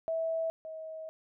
sine tone pair in turn, 652 / 637.1 Hz, E5 / D#5, -19 / +41 cents, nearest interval unison, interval 40 cents, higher first, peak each -29 / -39 dBFS, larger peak first, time 0.08-0.5 / 0.65-1.09 s, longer second, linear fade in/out 0 ms, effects none

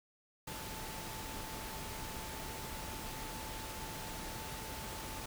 sine tone in noise, 880 Hz, A5, in tune, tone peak -50 dBFS, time 0.47-5.26 s, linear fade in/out 5 ms, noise pink, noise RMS -44 dBFS, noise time 0.47-5.26 s, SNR -9 dB, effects none

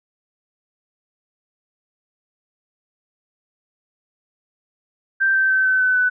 sine tone with pitch steps, 1568 / 1553.6 / 1539.3 / 1525.1 / 1511.1 / 1497.2 Hz, G6 / G6 / G6 / G6 / F#6 / F#6, 0 / -16 / -32 / -48 / +36 / +20 cents, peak -14 dBFS, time 5.2-6.1 s, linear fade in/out 20 ms, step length 150 ms, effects none

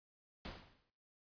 pink noise with exponential decay, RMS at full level -44 dBFS, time 0.45-0.9 s, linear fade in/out 0 ms, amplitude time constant 96 ms, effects noise-tail reverb RT60 0.5 s tail -17 dB re dry + resampled to 11025 Hz

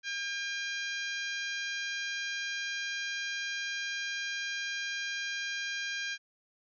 harmonic tone, 804 Hz, G5, 44 cents sharp, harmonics 2 / 3 / 4 / 5 / 6 / 7 / 8, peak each -36 / -40 / -42 / -44 / -46 / -47 / -48 dBFS, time 0.03-6.18 s, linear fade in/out 50 ms, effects none

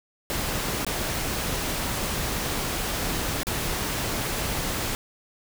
pink noise with dropouts, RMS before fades -28 dBFS, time 0.3-4.95 s, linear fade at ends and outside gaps 0 ms, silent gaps 0.848-0.866 / 3.432-3.469 s, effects none

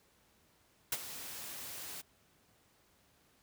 white noise with ADSR envelope, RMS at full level -32 dBFS, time 0.92-2.02 s, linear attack 5 ms, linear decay 39 ms, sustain -13 dB, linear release 18 ms, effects pink hiss -69 dBFS RMS until 3.42 s + high-pass 60 Hz 12 dB/octave

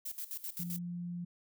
violet noise with tremolo, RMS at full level -40 dBFS, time 0.05-0.79 s, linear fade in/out 10 ms, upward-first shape square, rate 7.7 Hz, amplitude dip 80%
sine tone, 174.61 Hz, F3, in tune, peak -37 dBFS, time 0.59-1.25 s, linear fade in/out 10 ms
effects none

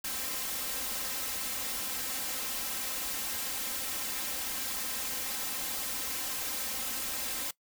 white noise with comb filter, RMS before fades -35 dBFS, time 0.04-7.51 s, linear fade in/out 5 ms, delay 3.8 ms, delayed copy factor +0.85, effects noise-tail reverb RT60 0.1 s tail -21 dB re dry

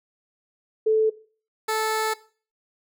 sine / 15% pulse tone pair in turn, 437.5 / 437.5 Hz, A4 / A4, -10 / -10 cents, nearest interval unison, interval 0 cents, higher neither, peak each -16 dBFS, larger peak neither, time 0.86-1.1 / 1.68-2.14 s, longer second, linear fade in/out 10 ms, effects noise-tail reverb RT60 0.4 s tail -18 dB re dry

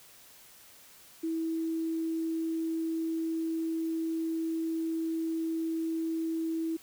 sine tone, 325.4 Hz, E4, 22 cents flat, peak -29 dBFS, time 1.23-6.77 s, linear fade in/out 10 ms, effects white hiss -55 dBFS RMS until 6.82 s

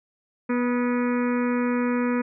harmonic tone with a mistuned harmonic, 244.2 Hz, B3, 19 cents flat, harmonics 1 / 2 / 4 / 5 / 6 / 7 / 8 / 9 / 10, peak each -22 / -28 / -34 / -36 / -38 / -39 / -40 / -41 / -42 dBFS, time 0.49-2.22 s, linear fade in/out 10 ms, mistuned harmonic 5, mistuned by +38 cents, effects none

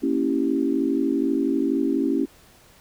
sine chord, A# diminished seventh, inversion none, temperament equal, 233.1 / 277.2 / 329.6 / 392 Hz, A#3 / C#4 / E4 / G4, 0 / 0 / 0 / 0 cents, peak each -28 / -22 / -25 / -28 dBFS, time 0.02-2.26 s, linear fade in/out 20 ms, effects pink hiss -53 dBFS RMS until 2.8 s

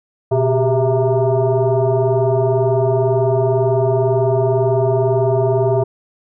sine tone with frequency modulation, 140 Hz, C#3, 18 cents sharp, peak -12 dBFS, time 0.31-5.84 s, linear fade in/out 10 ms, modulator 262 Hz, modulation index 2.3, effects none

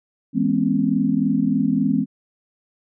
sine chord, C# minor seventh, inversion first, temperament equal with one note detuned, 164.81 / 207.7 / 246.9 / 270.4 Hz, E3 / G#3 / B3 / C#4, 0 / 0 / 0 / -43 cents, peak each -25 / -21 / -22 / -21 dBFS, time 0.33-2.06 s, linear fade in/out 50 ms, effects none

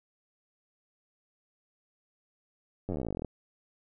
slowing click train, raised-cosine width 2 ms, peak -21 dBFS, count 22, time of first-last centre 2.89-3.247 s, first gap 10 ms, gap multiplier 1.05, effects none

